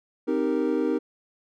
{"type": "chord", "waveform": "triangle", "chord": "C minor seventh", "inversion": "none", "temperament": "equal", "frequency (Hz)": [261.6, 311.1, 392, 466.2], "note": ["C4", "Eb4", "G4", "Bb4"], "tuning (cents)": [0, 0, 0, 0], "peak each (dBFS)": [-26, -24, -27, -26], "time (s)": [0.27, 0.99], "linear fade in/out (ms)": 20, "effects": []}